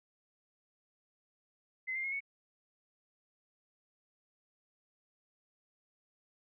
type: tone with pitch steps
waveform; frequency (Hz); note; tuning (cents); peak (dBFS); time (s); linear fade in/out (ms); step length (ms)
sine; 2050 / 2104 / 2159 / 2216; C7 / C7 / C#7 / C#7; -36 / +9 / -46 / -1; -34; 1.87-2.206; 20; 84
effects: none